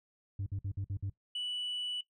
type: tone bursts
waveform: sine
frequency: 98 Hz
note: G2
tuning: in tune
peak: -31 dBFS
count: 6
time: 0.39-1.098 s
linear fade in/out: 5 ms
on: 73 ms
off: 54 ms
type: tone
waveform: sine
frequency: 2960 Hz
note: F#7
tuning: in tune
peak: -32 dBFS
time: 1.35-2.01 s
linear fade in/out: 5 ms
effects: noise-tail reverb RT60 0.1 s tail -18 dB re dry + tanh soft clip ceiling -32 dBFS